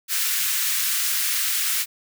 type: high-pass noise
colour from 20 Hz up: white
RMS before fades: -23 dBFS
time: 0.08-1.86 s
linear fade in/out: 50 ms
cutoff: 1400 Hz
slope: 24 dB/octave
effects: none